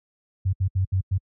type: tone bursts at uneven times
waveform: sine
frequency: 94.5 Hz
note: F#2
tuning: 37 cents sharp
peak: -18 dBFS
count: 5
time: 0.45-0.53 / 0.6-0.68 / 0.75-0.85 / 0.92-1.01 / 1.11-1.18 s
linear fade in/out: 10 ms
effects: high-pass 60 Hz 12 dB/octave